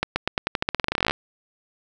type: accelerating click train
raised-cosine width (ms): 0.3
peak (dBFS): -5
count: 22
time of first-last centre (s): 0.03-1.11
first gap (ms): 130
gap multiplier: 0.89
effects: none